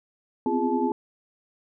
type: tone cluster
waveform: sine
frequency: 251.3 / 261.7 / 341.9 / 412.1 / 868 Hz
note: B3 / C4 / F4 / G#4 / A5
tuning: +30 / 0 / -37 / -13 / -24 cents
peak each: -28 dBFS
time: 0.46-0.92 s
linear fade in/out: 2 ms
effects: none